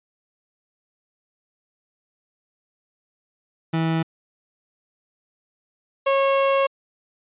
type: tone pair in turn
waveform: 30% pulse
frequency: 162.6 / 546.9 Hz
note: E3 / C#5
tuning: -23 / -23 cents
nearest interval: octave + major sixth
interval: 2100 cents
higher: second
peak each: -17 / -14 dBFS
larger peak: second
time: 3.73-4.03 / 6.06-6.67 s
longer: second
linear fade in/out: 10 ms
effects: resampled to 8000 Hz